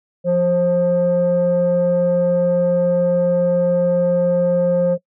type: tone pair together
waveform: sine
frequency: 174.61 / 531 Hz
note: F3 / C5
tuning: 0 / +25 cents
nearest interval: octave + perfect fifth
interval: 1925 cents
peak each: -18 / -13 dBFS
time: 0.24-4.98 s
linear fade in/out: 50 ms
effects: noise-tail reverb RT60 0.1 s tail -22 dB re dry + tanh soft clip ceiling -9 dBFS